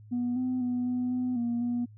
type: tone with pitch steps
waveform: sine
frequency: 243.7 / 254.2 / 246.8 / 248.8 / 251 / 236.8 / 241.1 Hz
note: B3 / C4 / B3 / B3 / B3 / A#3 / B3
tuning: -23 / -50 / -1 / +13 / +28 / +27 / -41 cents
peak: -25 dBFS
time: 0.11-1.86 s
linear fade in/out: 20 ms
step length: 250 ms
effects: tanh soft clip ceiling -24 dBFS + added 106 Hz sine -48 dBFS peak until 1.97 s